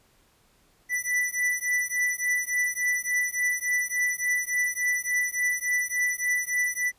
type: beating tone pair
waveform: square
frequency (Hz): 1975.5 / 1979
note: B6 / B6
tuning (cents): 0 / +3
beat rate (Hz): 3.5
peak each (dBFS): -28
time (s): 0.89-6.92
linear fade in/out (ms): 50
effects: pink hiss -63 dBFS RMS until 6.98 s + resampled to 32000 Hz

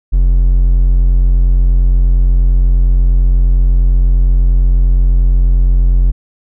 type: tone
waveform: triangle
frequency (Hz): 44.27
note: F1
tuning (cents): +24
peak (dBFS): -4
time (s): 0.12-6.12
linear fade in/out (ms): 20
effects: none

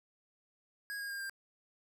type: tone with pitch steps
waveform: square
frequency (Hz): 1648 / 1629.1 / 1610.4 / 1591.9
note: G#6 / G#6 / G6 / G6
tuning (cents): -14 / -34 / +46 / +26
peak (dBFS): -39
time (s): 0.9-1.296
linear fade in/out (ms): 0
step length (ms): 99
effects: none

